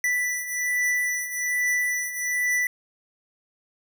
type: beating tone pair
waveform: square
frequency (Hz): 1975.5 / 1976.7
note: B6 / B6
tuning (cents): 0 / +1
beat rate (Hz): 1.2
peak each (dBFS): -25 / -30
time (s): 0.04-2.67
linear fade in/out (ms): 2
effects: none